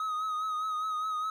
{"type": "tone with vibrato", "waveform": "triangle", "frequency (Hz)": 1262, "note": "D#6", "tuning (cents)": 24, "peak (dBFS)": -28, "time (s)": [0, 1.3], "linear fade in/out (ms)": 2, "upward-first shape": "triangle", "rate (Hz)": 4.9, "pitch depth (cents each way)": 46, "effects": []}